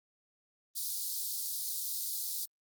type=high-pass noise; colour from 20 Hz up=white; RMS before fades=-36 dBFS; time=0.75-2.46 s; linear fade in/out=20 ms; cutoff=3900 Hz; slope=48 dB/octave; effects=Opus 32 kbps